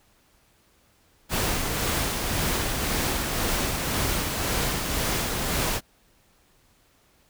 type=noise with tremolo; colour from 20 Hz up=pink; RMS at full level=-25 dBFS; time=1.29-5.81 s; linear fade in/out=50 ms; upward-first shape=sine; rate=1.9 Hz; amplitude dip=30%; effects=pink hiss -62 dBFS RMS until 7.29 s